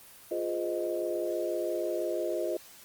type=chord; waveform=sine; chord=F minor seventh; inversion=none; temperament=equal with one note detuned; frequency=349.2 / 415.3 / 515.5 / 622.3 Hz; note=F4 / Ab4 / C5 / Eb5; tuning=0 / 0 / -26 / 0 cents; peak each=-33 / -37 / -36 / -33 dBFS; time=0.31-2.57 s; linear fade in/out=5 ms; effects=white hiss -52 dBFS RMS until 2.84 s + Opus 24 kbps